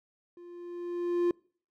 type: tone with level ramp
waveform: triangle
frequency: 349.2 Hz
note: F4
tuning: in tune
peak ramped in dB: -45 to -20 dBFS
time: 0.37-1.31 s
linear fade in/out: 2 ms
effects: noise-tail reverb RT60 0.5 s tail -26 dB re dry